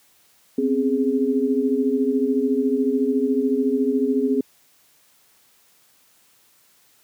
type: tone cluster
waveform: sine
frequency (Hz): 255.1 / 269 / 415.9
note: C4 / C4 / G#4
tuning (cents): -44 / +48 / +2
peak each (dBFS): -22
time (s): 0.58-4.41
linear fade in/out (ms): 5
effects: white hiss -58 dBFS RMS until 7.03 s + high-pass 80 Hz 12 dB/octave